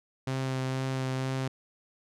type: tone with vibrato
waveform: sawtooth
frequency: 131.5 Hz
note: C3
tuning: 9 cents sharp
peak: -25 dBFS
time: 0.27-1.48 s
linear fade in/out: 5 ms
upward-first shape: sine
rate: 2.1 Hz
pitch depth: 12 cents each way
effects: low-pass 8000 Hz 12 dB/octave